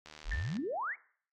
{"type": "click train", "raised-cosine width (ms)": 0.2, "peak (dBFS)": -31, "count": 40, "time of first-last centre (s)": [0.06, 0.568], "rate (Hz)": 76.7}
{"type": "exponential sweep", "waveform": "sine", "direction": "up", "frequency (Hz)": [31.32, 2349], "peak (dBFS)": -33, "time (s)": [0.24, 0.96], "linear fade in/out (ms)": 50}
{"type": "tone with exponential decay", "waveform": "sine", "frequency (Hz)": 1789, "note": "A6", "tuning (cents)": 28, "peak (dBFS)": -35, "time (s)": [0.31, 0.76], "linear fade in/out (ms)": 5, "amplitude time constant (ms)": 97}
{"effects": ["noise-tail reverb RT60 0.5 s tail -19 dB re dry", "AAC 32 kbps"]}